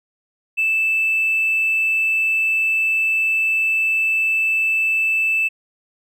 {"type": "tone with hard clipping", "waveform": "sine", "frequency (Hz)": 2637, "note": "E7", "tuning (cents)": 0, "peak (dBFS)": -16, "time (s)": [0.57, 5.49], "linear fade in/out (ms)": 20, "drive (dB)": 1, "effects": []}